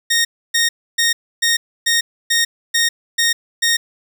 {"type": "tone bursts", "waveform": "15% pulse", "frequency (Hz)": 1855, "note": "A#6", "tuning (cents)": -9, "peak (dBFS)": -7, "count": 9, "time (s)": [0.1, 3.77], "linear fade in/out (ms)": 10, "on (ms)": 150, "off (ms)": 290, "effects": ["8-bit"]}